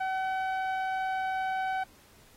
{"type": "tone with low-pass filter", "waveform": "sawtooth", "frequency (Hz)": 758, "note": "F#5", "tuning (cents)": 42, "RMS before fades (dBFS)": -31, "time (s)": [0, 1.84], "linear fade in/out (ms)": 10, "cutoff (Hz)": 1600, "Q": 0.93, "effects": ["pink hiss -59 dBFS RMS until 2.36 s", "AAC 48 kbps"]}